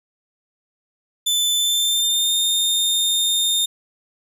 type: tone with pitch glide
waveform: sawtooth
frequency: 3520 to 3646 Hz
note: A7 to A#7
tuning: 0 to -39 cents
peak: -14 dBFS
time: 1.26-3.66 s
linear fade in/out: 10 ms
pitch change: +61 cents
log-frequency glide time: 1.56-2.34 s
effects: none